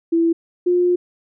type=tone pair in turn; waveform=sine; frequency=332.8 / 355.5 Hz; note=E4 / F4; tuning=+17 / +31 cents; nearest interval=minor second; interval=114 cents; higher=second; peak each=-13 dBFS; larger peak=neither; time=0.12-0.33 / 0.66-0.96 s; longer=second; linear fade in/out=10 ms; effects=none